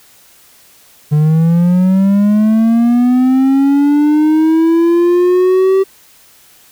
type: linear sweep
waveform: triangle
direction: up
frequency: 147.6 to 387.6 Hz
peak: -5 dBFS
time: 1.11-5.84 s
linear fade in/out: 20 ms
effects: white hiss -45 dBFS RMS until 6.71 s